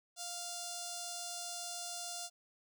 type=tone with notch filter; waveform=5% pulse; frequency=699 Hz; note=F5; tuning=1 cent sharp; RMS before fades=-43 dBFS; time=0.16-2.3 s; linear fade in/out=50 ms; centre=2000 Hz; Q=0.54; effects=none

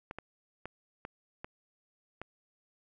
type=clicks; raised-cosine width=0.5 ms; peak=-25 dBFS; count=6; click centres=0.111 / 0.186 / 0.656 / 1.051 / 1.445 / 2.216 s; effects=none

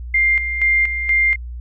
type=tone with tremolo; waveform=sine; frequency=2100 Hz; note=C7; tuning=6 cents sharp; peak=-12 dBFS; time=0.14-1.36 s; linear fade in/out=5 ms; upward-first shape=square; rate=2.1 Hz; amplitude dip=60%; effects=added 60 Hz sine -27 dBFS peak until 1.6 s

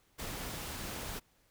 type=noise; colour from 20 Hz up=pink; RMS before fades=-41 dBFS; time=0.18-1.2 s; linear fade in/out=20 ms; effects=pink hiss -70 dBFS RMS until 1.5 s

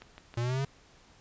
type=click train; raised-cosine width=0.3 ms; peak=-30 dBFS; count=4; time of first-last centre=0.02-0.501 s; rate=6.24 Hz
type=exponential sweep; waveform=square; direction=up; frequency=116 to 140 Hz; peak=-29 dBFS; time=0.37-0.65 s; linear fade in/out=5 ms
effects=pink hiss -59 dBFS RMS until 1.2 s + resampled to 16000 Hz

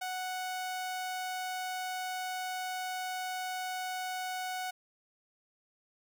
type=tone; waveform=sawtooth; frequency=740 Hz; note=F#5; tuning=in tune; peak=-31 dBFS; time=0.01-4.71 s; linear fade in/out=10 ms; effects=none

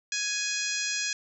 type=harmonic tone; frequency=833 Hz; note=G#5; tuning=5 cents sharp; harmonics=2 / 3 / 4 / 5 / 6 / 7 / 8 / 9; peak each=-35 / -34 / -38 / -37 / -36 / -36 / -35 / -41 dBFS; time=0.12-1.13 s; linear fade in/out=2 ms; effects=none

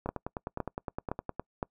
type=two click trains; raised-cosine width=1 ms; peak=-17 / -20 dBFS; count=4 / 14; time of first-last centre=0.09-1.628 / 0.06-1.396 s; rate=1.95 / 9.73 Hz; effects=noise-tail reverb RT60 0.1 s tail -26 dB re dry

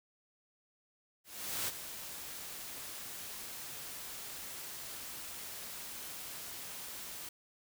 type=noise with ADSR envelope; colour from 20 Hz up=white; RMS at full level=-35 dBFS; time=1.24-7.29 s; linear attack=440 ms; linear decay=24 ms; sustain=-10 dB; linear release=5 ms; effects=none

